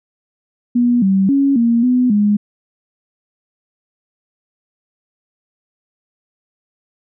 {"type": "tone with pitch steps", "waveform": "sine", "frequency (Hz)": [241.9, 192.8, 277, 233.4, 250.1, 207], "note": ["B3", "G3", "C#4", "A#3", "B3", "G#3"], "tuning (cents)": [-36, -28, -1, 2, 22, -5], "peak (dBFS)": -10, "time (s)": [0.75, 2.37], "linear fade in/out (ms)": 10, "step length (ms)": 270, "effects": []}